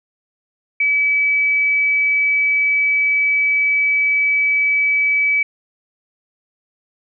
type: tone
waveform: sine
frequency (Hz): 2291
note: D7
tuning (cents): -44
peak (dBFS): -13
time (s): 0.8-5.43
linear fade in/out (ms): 5
effects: none